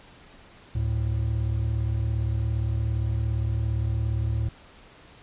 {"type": "tone pair together", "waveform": "triangle", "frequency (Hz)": [72.5, 109.91], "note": ["D2", "A2"], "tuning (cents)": [-22, -1], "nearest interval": "perfect fifth", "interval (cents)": 721, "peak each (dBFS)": [-25, -23], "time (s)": [0.75, 4.49], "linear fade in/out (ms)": 5, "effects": ["pink hiss -51 dBFS RMS until 5.22 s", "resampled to 8000 Hz"]}